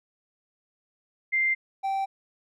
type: tone pair in turn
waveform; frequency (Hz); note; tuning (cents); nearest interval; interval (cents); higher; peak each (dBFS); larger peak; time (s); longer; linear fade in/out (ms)
sine / triangle; 2093 / 778.6; C7 / G5; 0 / -12; octave + perfect fourth; 1712; first; -21 / -23; first; 1.32-1.55 / 1.83-2.06; neither; 20
effects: none